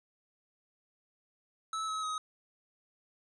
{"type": "tone with pitch steps", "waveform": "square", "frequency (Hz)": [1304, 1283.1, 1262.5], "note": ["E6", "E6", "D#6"], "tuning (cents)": [-19, -47, 25], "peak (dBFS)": -34, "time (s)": [1.73, 2.18], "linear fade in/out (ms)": 2, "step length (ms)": 150, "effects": ["resampled to 22050 Hz"]}